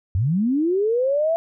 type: linear sweep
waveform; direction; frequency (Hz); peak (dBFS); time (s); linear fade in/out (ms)
sine; up; 82.41 to 675; -17; 0.15-1.36; 0
effects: none